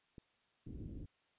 click, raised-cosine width 3 ms, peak -39 dBFS, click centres 0.182 s
pink low-pass noise, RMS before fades -47 dBFS, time 0.66-1.06 s, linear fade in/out 10 ms, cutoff 320 Hz, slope 24 dB/octave
effects white hiss -75 dBFS RMS until 1.38 s + resampled to 8000 Hz

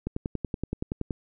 click train, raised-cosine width 3 ms, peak -16 dBFS, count 12, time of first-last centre 0.07-1.108 s, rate 10.6 Hz, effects none

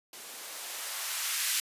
violet noise with band-pass filter sweep, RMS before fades -35 dBFS, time 0.13-1.6 s, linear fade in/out 2 ms, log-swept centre 260 to 2200 Hz, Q 0.95, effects resampled to 32000 Hz

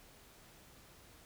silence, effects pink hiss -60 dBFS RMS until 1.25 s

